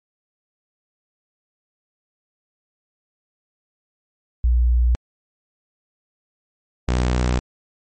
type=tone pair in turn; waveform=sine / sawtooth; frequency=60.1 / 61.72 Hz; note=B1 / B1; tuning=-46 / 0 cents; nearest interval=unison; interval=46 cents; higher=second; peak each=-13 dBFS; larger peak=neither; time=4.44-4.95 / 6.88-7.39 s; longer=neither; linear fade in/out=0 ms; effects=MP3 32 kbps